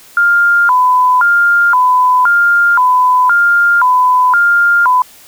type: tone with vibrato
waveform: sine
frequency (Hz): 1186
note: D6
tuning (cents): +17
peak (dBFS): -6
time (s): 0.17-5.02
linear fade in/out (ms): 2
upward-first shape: square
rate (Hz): 0.96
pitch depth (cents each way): 290
effects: white hiss -40 dBFS RMS until 5.27 s